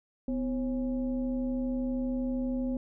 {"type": "tone with frequency modulation", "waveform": "sine", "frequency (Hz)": 251.7, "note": "B3", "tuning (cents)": 33, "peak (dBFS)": -28, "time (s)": [0.28, 2.77], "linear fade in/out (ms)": 2, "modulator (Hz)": 288, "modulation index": 0.62, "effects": []}